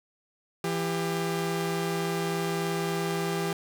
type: tone pair together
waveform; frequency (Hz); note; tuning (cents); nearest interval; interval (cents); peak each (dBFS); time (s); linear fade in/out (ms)
sawtooth; 167.46 / 398.3; E3 / G4; +28 / +28; octave + minor third; 1500; -26 / -26; 0.64-3.53; 2
effects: none